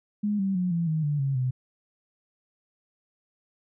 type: tone with pitch steps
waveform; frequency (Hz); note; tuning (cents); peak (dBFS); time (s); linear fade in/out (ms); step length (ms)
sine; 207.7 / 193.79 / 180.81 / 168.7 / 157.41 / 146.87 / 137.03 / 127.85; G#3 / G3 / F#3 / E3 / D#3 / D3 / C#3 / C3; 0 / -20 / -40 / +40 / +20 / 0 / -20 / -40; -23; 0.23-1.51; 10; 160
effects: none